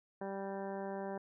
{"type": "harmonic tone with a mistuned harmonic", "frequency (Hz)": 195.6, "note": "G3", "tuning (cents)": -4, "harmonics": [1, 2, 3, 4, 5, 6, 7, 8, 9], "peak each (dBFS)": [-44, -43, -44, -46, -50, -62, -62, -55, -59], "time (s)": [0.21, 1.18], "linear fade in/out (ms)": 5, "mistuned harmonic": 9, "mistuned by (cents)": 28, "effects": []}